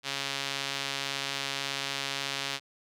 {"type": "tone with band-pass filter", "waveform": "sawtooth", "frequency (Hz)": 138.2, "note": "C#3", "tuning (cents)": -5, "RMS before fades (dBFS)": -34, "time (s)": [0.03, 2.6], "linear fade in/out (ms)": 50, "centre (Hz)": 3700, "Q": 1.2, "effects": []}